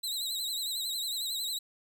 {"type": "tone with vibrato", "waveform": "sawtooth", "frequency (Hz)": 3932, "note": "B7", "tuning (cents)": -8, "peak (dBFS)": -29, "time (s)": [0.03, 1.59], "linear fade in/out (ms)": 10, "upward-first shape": "triangle", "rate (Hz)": 11, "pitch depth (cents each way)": 100, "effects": []}